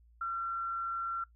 sine tone with frequency modulation, 1363 Hz, F6, 43 cents flat, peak -32 dBFS, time 0.21-1.24 s, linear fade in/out 5 ms, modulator 137 Hz, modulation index 0.23, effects noise-tail reverb RT60 0.1 s tail -19 dB re dry + added 58 Hz sine -59 dBFS peak until 1.35 s

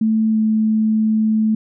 sine tone with pitch glide, 220 to 218 Hz, A3 to A3, 0 to -16 cents, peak -13 dBFS, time 0.01-1.55 s, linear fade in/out 5 ms, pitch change -16 cents, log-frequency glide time 0.31-0.37 s, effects none

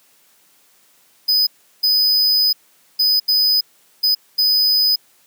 square tone bursts at uneven times, 5000 Hz, D#8, 8 cents sharp, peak -13 dBFS, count 6, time 1.28-1.47 / 1.83-2.53 / 2.99-3.2 / 3.28-3.61 / 4.03-4.15 / 4.38-4.96 s, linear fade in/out 10 ms, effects white hiss -55 dBFS RMS until 5.26 s + high-pass 150 Hz 12 dB/octave

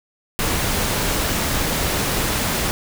pink noise, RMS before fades -21 dBFS, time 0.39-2.71 s, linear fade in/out 0 ms, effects none

